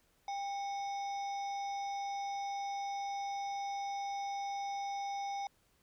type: harmonic tone with a mistuned harmonic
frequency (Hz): 736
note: F#5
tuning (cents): -9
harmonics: 1 / 3 / 5 / 7 / 8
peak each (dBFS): -36 / -50 / -54 / -55 / -57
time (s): 0.28-5.47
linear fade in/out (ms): 2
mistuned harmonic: 1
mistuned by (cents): +140
effects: pink hiss -72 dBFS RMS until 5.82 s